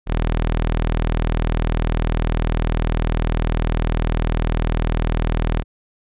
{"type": "tone", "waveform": "sawtooth", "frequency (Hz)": 40, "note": "D#1", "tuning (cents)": 49, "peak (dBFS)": -13, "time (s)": [0.06, 5.64], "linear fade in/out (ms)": 50, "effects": ["resampled to 8000 Hz"]}